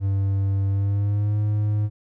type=tone with pitch glide; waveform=triangle; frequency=98 to 105.03 Hz; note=G2 to G#2; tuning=0 to +20 cents; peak=-17 dBFS; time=0-1.9 s; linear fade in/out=50 ms; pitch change=+120 cents; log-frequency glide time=0.69-1.38 s; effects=none